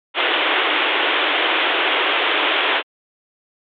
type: band-pass noise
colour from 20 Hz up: white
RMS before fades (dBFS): -18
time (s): 0.14-2.83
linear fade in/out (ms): 50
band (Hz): 290 to 3500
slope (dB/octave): 96
effects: MP3 96 kbps